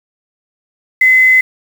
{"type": "tone with quantisation", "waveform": "sine", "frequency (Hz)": 2037, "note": "C7", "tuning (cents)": -47, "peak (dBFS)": -5, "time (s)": [1.01, 1.41], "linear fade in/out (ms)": 5, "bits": 5, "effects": []}